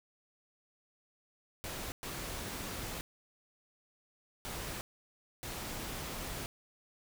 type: noise bursts at uneven times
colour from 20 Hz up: pink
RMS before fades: -41 dBFS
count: 4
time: 1.64-1.92 / 2.03-3.01 / 4.45-4.81 / 5.43-6.46 s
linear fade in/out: 0 ms
effects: none